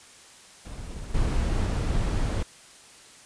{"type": "noise with tremolo", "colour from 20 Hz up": "brown", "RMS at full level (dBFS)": -35, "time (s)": [0.65, 1.65], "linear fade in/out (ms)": 5, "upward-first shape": "sine", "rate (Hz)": 16, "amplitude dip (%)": 25}
{"type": "noise", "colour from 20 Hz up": "brown", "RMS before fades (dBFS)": -25, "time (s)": [1.14, 2.43], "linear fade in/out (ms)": 5}
{"effects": ["white hiss -50 dBFS RMS until 3.25 s", "resampled to 22050 Hz"]}